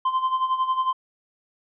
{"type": "tone with tremolo", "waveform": "triangle", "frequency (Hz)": 1039, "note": "C6", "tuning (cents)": -12, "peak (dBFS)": -16, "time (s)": [0.05, 0.93], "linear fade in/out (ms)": 5, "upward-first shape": "sine", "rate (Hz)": 11, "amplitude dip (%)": 70, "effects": ["resampled to 8000 Hz"]}